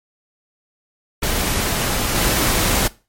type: noise with level steps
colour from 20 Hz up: pink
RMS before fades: -20 / -17 dBFS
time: 1.22-2.88 s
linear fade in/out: 10 ms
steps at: 2.15 s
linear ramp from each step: 10 ms
effects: noise-tail reverb RT60 0.3 s tail -20 dB re dry + MP3 64 kbps